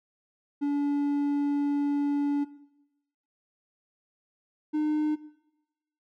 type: tone pair in turn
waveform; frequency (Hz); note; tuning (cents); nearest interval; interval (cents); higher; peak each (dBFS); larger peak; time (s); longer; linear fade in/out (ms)
triangle; 286.8 / 303.9; D4 / D#4; -41 / -41; minor second; 100; second; -22; neither; 0.61-2.45 / 4.73-5.16; first; 20
effects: noise-tail reverb RT60 0.9 s tail -17 dB re dry